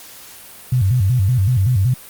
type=tone with vibrato; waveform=sine; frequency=110 Hz; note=A2; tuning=in tune; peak=-12 dBFS; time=0.72-1.94 s; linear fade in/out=5 ms; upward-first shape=square; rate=5.3 Hz; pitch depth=240 cents each way; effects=white hiss -39 dBFS RMS until 2.09 s + Opus 48 kbps